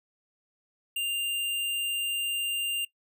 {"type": "tone", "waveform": "square", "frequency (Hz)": 2794, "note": "F7", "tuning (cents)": 0, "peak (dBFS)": -28, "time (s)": [0.96, 2.85], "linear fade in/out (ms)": 5, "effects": ["noise-tail reverb RT60 0.1 s tail -20 dB re dry"]}